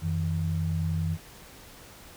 sine tone pair together, 90 / 160.36 Hz, F#2 / E3, -47 / -47 cents, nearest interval minor seventh, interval 1000 cents, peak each -28 dBFS, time 0.01-1.18 s, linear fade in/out 50 ms, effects pink hiss -49 dBFS RMS until 2.16 s

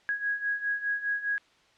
sine beating tone pair, 1652 / 1656.9 Hz, G#6 / G#6, -10 / -5 cents, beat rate 4.9 Hz, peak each -33 / -29 dBFS, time 0.09-1.38 s, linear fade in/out 0 ms, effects white hiss -62 dBFS RMS until 1.77 s + low-pass 4000 Hz 12 dB/octave

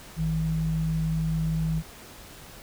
sine tone pair together, 53.39 / 160 Hz, G#1 / D#3, +49 / +49 cents, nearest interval octave + perfect fifth, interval 1900 cents, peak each -31 / -24 dBFS, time 0.16-1.83 s, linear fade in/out 50 ms, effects pink hiss -46 dBFS RMS until 2.62 s

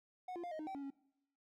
triangle tone with pitch steps, 733 / 346.2 / 702 / 626 / 308.4 / 771 / 280.6 / 275.7 Hz, F#5 / F4 / F5 / D#5 / D#4 / G5 / C#4 / C#4, -16 / -15 / +9 / +10 / -15 / -29 / +21 / -9 cents, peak -40 dBFS, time 0.28-0.904 s, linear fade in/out 5 ms, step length 78 ms, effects noise-tail reverb RT60 0.8 s tail -21 dB re dry

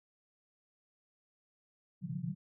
white band-pass noise, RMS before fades -39 dBFS, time 2.01-2.35 s, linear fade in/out 20 ms, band 120 to 190 Hz, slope 96 dB/octave, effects none

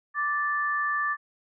sine tone pair together, 1173 / 1758.8 Hz, D6 / A6, -2 / -1 cents, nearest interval perfect fifth, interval 701 cents, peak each -27 dBFS, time 0.14-1.17 s, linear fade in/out 50 ms, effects none

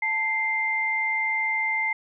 sine tone pair together, 882.2 / 2093 Hz, A5 / C7, +4 / 0 cents, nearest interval octave + minor third, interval 1496 cents, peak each -30 / -23 dBFS, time 0.02-1.93 s, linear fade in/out 5 ms, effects none

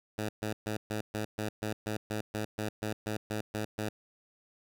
10% pulse tone bursts, 107 Hz, A2, 48 cents flat, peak -24 dBFS, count 16, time 0.18-3.89 s, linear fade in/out 5 ms, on 110 ms, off 130 ms, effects none

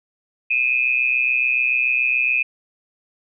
sine tone pair together, 2451 / 2578 Hz, D#7 / E7, -27 / -39 cents, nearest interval minor second, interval 88 cents, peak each -19 dBFS, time 0.5-2.43 s, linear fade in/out 10 ms, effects none

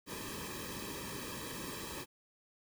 pink noise with comb filter, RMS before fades -43 dBFS, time 0.06-2.06 s, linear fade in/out 50 ms, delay 1.4 ms, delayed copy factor -0.9, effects none

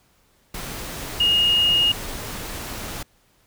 sine tone in noise, 2857 Hz, F7, 39 cents sharp, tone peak -15 dBFS, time 1.2-1.92 s, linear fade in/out 5 ms, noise pink, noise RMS -32 dBFS, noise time 0.54-3.03 s, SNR +14 dB, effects pink hiss -61 dBFS RMS until 3.46 s

